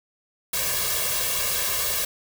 white noise with comb filter, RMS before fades -25 dBFS, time 0.53-2.05 s, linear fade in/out 5 ms, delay 1.8 ms, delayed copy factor +1, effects none

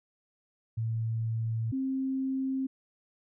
sine tone pair in turn, 113 / 265.4 Hz, A2 / C4, +47 / +25 cents, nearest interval octave + minor third, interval 1478 cents, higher second, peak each -28 dBFS, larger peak neither, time 0.77-1.72 / 1.72-2.67 s, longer neither, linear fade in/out 10 ms, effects none

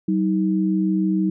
sine tone pair together, 190 / 316.5 Hz, F#3 / D#4, +46 / +30 cents, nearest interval major sixth, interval 884 cents, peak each -19 / -21 dBFS, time 0.08-1.3 s, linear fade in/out 5 ms, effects none

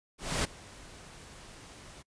pink noise with ADSR envelope, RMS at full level -28 dBFS, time 0.18-2.03 s, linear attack 260 ms, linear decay 16 ms, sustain -22 dB, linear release 23 ms, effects noise-tail reverb RT60 0.1 s tail -25 dB re dry + resampled to 22050 Hz

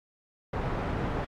pink low-pass noise, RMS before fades -31 dBFS, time 0.53-1.25 s, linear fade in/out 5 ms, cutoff 1300 Hz, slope 12 dB/octave, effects AAC 64 kbps

